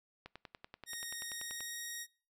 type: click train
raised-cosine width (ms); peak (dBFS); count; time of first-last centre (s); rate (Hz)
0.3; -31; 15; 0.26-1.606; 10.4
type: tone with pitch glide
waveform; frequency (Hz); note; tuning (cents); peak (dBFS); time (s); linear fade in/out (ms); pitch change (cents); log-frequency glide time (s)
10% pulse; 1864.7 to 1878.8; A#6 to A#6; 0 to +13; -32; 0.86-2.07; 50; +13; 1.18-1.81
effects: noise-tail reverb RT60 0.4 s tail -24 dB re dry